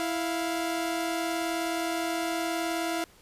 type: tone pair together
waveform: sawtooth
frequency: 330 / 699.2 Hz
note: E4 / F5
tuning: +2 / +2 cents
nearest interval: octave + minor second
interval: 1300 cents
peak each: -26 / -28 dBFS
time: 0-3.04 s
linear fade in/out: 0 ms
effects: pink hiss -57 dBFS RMS until 3.21 s + resampled to 32000 Hz